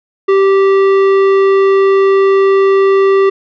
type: tone with tanh clipping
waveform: triangle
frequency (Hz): 389.9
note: G4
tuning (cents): -9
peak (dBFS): -8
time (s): 0.28-3.3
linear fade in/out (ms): 10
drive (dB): 17
effects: none